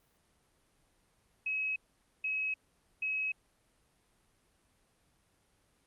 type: tone bursts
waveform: sine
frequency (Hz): 2559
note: D#7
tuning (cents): +48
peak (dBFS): -31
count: 3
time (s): 1.46-3.32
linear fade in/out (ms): 5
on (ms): 300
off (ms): 480
effects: pink hiss -71 dBFS RMS until 5.86 s + Opus 32 kbps